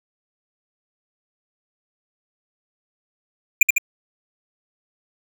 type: tone with echo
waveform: square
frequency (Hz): 2408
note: D7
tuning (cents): +43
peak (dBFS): -7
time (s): 3.61-3.63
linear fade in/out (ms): 5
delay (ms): 76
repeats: 2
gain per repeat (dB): -4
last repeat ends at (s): 3.782
effects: none